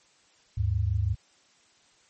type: tone pair together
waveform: sine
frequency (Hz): 76.6 / 102.34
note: D#2 / G#2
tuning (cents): -27 / -25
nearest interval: perfect fourth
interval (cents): 502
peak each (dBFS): -27 / -25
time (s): 0.57-1.15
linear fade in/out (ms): 10
effects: white hiss -62 dBFS RMS until 2.09 s + MP3 32 kbps